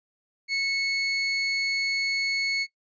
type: tone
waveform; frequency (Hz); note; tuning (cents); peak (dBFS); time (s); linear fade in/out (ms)
30% pulse; 2200; C#7; -14; -21; 0.48-2.67; 50
effects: noise-tail reverb RT60 0.1 s tail -19 dB re dry + resampled to 16000 Hz